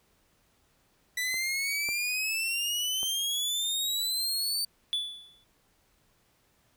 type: exponential sweep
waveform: sawtooth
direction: up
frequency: 1971 to 4602 Hz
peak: -25 dBFS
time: 1.17-4.65 s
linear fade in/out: 5 ms
type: clicks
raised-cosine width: 1 ms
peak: -32 / -27 / -29 dBFS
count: 3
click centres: 1.342 / 1.889 / 3.031 s
type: tone with exponential decay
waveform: triangle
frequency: 3455 Hz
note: A7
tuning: 32 cents flat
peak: -23 dBFS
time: 4.93-5.44 s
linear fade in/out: 0 ms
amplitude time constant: 110 ms
effects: pink hiss -68 dBFS RMS until 6.76 s